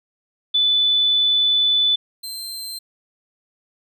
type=tone pair in turn; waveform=sine / sawtooth; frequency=3490 / 4129 Hz; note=A7 / C8; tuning=-15 / -24 cents; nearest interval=minor third; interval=291 cents; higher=second; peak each=-14 / -26 dBFS; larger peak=first; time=0.54-1.96 / 2.23-2.79 s; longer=first; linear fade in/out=10 ms; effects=none